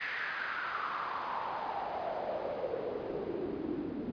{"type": "noise with band-pass filter sweep", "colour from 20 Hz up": "pink", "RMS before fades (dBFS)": -37, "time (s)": [0, 4.12], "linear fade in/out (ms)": 20, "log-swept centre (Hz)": [1900, 260], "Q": 4.5, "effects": ["resampled to 11025 Hz"]}